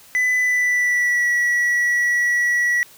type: tone with pitch glide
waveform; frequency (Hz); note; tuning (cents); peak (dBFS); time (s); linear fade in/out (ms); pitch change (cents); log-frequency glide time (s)
triangle; 2000 to 1936.3; B6 to B6; +21 to -35; -14; 0.15-2.83; 0; -56; 0.38-1.29
effects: white hiss -47 dBFS RMS until 2.97 s